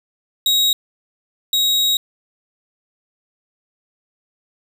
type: tone pair in turn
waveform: 40% pulse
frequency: 3800 / 3800 Hz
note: A#7 / A#7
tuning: +33 / +33 cents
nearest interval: unison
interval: 0 cents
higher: neither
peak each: -12 / -13 dBFS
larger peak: first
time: 0.46-0.73 / 1.53-1.97 s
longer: second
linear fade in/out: 2 ms
effects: none